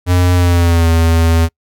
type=tone with pitch glide; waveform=square; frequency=89.5 to 82.55 Hz; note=F2 to E2; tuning=+43 to +3 cents; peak=-9 dBFS; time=0.06-1.49 s; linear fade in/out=50 ms; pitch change=-140 cents; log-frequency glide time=0.34-0.89 s; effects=noise-tail reverb RT60 0.1 s tail -26 dB re dry